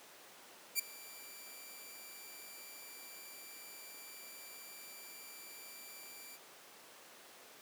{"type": "tone with ADSR envelope", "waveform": "5% pulse", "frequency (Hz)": 2349, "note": "D7", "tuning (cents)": 0, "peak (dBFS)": -19, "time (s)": [0.75, 6.38], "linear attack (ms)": 41, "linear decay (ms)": 8, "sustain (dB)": -22, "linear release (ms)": 33, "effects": ["pink hiss -56 dBFS RMS until 7.61 s", "high-pass 400 Hz 12 dB/octave"]}